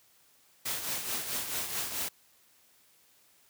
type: noise with tremolo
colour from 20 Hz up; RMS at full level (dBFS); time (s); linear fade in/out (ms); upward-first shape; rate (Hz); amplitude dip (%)
white; -32; 0.65-2.09; 10; triangle; 4.6; 60
effects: white hiss -64 dBFS RMS until 3.49 s + high-pass 60 Hz 12 dB/octave